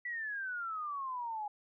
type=exponential sweep; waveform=sine; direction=down; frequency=1975.5 to 820 Hz; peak=-36 dBFS; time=0.05-1.48 s; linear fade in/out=5 ms; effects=none